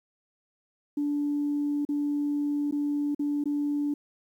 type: tone with dropouts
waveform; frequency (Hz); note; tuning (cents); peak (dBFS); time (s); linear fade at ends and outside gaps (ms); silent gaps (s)
sine; 290.7; D4; -18; -24; 0.97-3.94; 5; 1.851-1.889 / 2.711-2.723 / 3.148-3.193 / 3.44-3.456
effects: tanh soft clip ceiling -20 dBFS + 10-bit